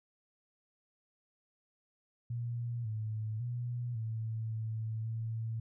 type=tone with pitch steps; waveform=sine; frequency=118.7 / 108.8 / 121.1 / 111.6 / 110.8 / 112.8 Hz; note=A#2 / A2 / B2 / A2 / A2 / A2; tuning=+32 / -19 / -34 / +25 / +13 / +44 cents; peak=-34 dBFS; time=2.3-5.6 s; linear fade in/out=5 ms; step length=550 ms; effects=none